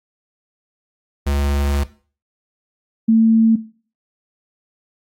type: tone pair in turn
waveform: square / sine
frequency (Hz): 70.8 / 224.3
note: C#2 / A3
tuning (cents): +37 / +34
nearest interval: octave + minor sixth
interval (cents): 1997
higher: second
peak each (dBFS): -17 / -9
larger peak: second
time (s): 1.26-1.84 / 3.08-3.56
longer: first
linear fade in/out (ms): 10
effects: noise-tail reverb RT60 0.4 s tail -17 dB re dry + AAC 48 kbps